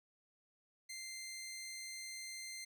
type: tone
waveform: 15% pulse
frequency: 2087 Hz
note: C7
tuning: 5 cents flat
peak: -39 dBFS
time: 0.89-2.65 s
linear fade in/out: 10 ms
effects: none